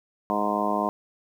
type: harmonic tone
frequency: 103.83 Hz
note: G#2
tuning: in tune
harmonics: 2 / 3 / 4 / 5 / 6 / 7 / 8 / 9 / 10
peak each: -30 / -32 / -34 / -36 / -30 / -30 / -38 / -30 / -29 dBFS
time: 0.3-0.89 s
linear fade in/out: 0 ms
effects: 9-bit